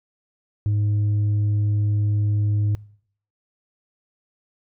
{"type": "tone", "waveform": "sine", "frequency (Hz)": 104.1, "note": "G#2", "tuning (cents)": 5, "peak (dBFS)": -15, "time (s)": [0.66, 2.75], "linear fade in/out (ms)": 0, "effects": ["noise-tail reverb RT60 0.6 s tail -24 dB re dry", "tanh soft clip ceiling -17 dBFS"]}